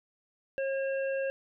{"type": "harmonic tone", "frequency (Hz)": 541, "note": "C#5", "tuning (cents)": -42, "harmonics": [1, 3, 5], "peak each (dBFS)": [-29, -39, -43], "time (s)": [0.58, 1.3], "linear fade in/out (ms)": 0, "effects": []}